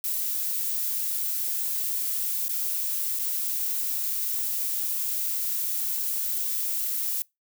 violet noise with dropouts, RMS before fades -28 dBFS, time 0.04-7.22 s, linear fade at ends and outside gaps 1 ms, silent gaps 2.482-2.493 / 3.189-3.194 s, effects noise-tail reverb RT60 0.2 s tail -24 dB re dry

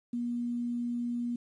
sine tone with quantisation, 239.7 Hz, A#3, 48 cents sharp, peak -30 dBFS, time 0.13-1.36 s, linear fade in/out 5 ms, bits 10, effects resampled to 22050 Hz

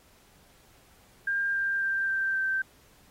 sine tone with pitch steps, 1601 / 1589.9 / 1579 / 1568.1 / 1557.2 Hz, G6 / G6 / G6 / G6 / G6, +36 / +24 / +12 / 0 / -12 cents, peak -25 dBFS, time 1.27-2.62 s, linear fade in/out 5 ms, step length 270 ms, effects pink hiss -60 dBFS RMS until 3.1 s + AAC 48 kbps

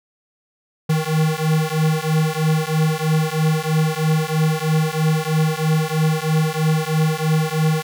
square beating tone pair, 155.56 / 158.66 Hz, D#3 / D#3, 0 / +34 cents, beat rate 3.1 Hz, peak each -20 dBFS, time 0.89-7.83 s, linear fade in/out 10 ms, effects none

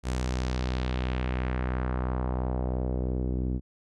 sawtooth tone with low-pass filter sweep, 63 Hz, B1, 35 cents sharp, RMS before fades -29 dBFS, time 0.03-3.61 s, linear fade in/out 50 ms, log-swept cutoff 8500 to 280 Hz, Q 1.5, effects none

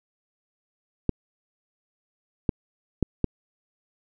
clicks, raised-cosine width 3 ms, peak -8 dBFS, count 4, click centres 1.093 / 2.492 / 3.027 / 3.243 s, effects none

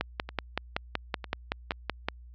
two click trains, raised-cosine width 0.3 ms, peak -21 / -11 dBFS, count 4 / 12, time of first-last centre 0.29-1.719 / 0.01-2.085 s, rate 2.1 / 5.3 Hz, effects added 60 Hz sine -46 dBFS peak until 2.34 s + low-pass 4000 Hz 12 dB/octave

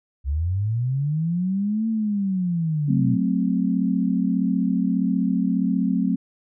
sine linear two-way sweep, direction up then down, 64.7 to 225.9 to 119.3 Hz, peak -20 dBFS, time 0.24-3.18 s, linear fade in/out 50 ms, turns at 1.88 s
sine chord, F# diminished, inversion none, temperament equal, 185 / 220 / 261.6 Hz, F#3 / A3 / C4, 0 / 0 / 0 cents, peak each -22 / -24 / -23 dBFS, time 2.88-6.16 s, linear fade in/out 10 ms
effects none

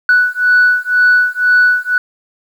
sine beating tone pair, 1480 / 1482 Hz, F#6 / F#6, 0 / +2 cents, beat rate 2 Hz, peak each -10 dBFS, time 0.09-1.98 s, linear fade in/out 2 ms, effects tanh soft clip ceiling -3 dBFS + 7-bit

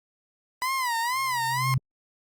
30% pulse tone with vibrato, 987.8 Hz, B5, in tune, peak -22 dBFS, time 0.62-1.74 s, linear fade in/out 0 ms, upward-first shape sine, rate 2.1 Hz, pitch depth 140 cents each way
sine tone with exponential growth, 130.81 Hz, C3, in tune, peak -19 dBFS, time 1.13-1.78 s, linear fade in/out 5 ms, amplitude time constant 140 ms
effects Opus 48 kbps

